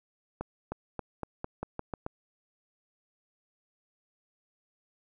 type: accelerating click train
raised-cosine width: 1 ms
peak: -20 dBFS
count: 9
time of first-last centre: 0.41-2.064 s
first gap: 310 ms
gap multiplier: 0.88
effects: none